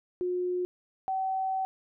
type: tone pair in turn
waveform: sine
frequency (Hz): 360 / 762.8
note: F#4 / G5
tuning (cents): -47 / -47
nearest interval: octave + minor second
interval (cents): 1300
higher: second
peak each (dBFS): -27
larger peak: neither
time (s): 0.21-0.65 / 1.08-1.65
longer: second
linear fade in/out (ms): 0
effects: none